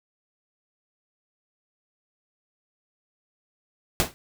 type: noise with exponential decay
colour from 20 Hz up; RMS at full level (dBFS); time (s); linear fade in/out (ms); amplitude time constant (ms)
pink; -18; 4-4.14; 0; 30
effects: none